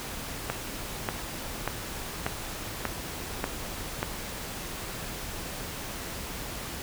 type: click train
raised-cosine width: 0.5 ms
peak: -12 dBFS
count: 7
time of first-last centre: 0.5-4.029 s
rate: 1.7 Hz
effects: pink hiss -37 dBFS RMS until 6.82 s